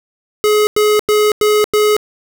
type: tone bursts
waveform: square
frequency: 422.4 Hz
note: G#4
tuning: 29 cents sharp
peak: -10 dBFS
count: 5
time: 0.44-1.966 s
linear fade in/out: 0 ms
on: 230 ms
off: 94 ms
effects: none